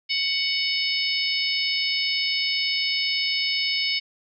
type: harmonic tone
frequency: 742 Hz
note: F#5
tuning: 5 cents sharp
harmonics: 3 / 4 / 5 / 6 / 7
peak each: -27 / -28 / -31 / -30 / -27 dBFS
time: 0.09-4 s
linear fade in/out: 20 ms
effects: none